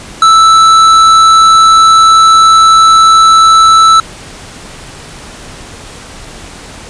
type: tone with tanh clipping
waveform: sine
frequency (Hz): 1318.5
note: E6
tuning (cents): 0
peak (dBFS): -3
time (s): 0.22-4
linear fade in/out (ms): 2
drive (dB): 13
effects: pink hiss -29 dBFS RMS until 6.89 s + resampled to 22050 Hz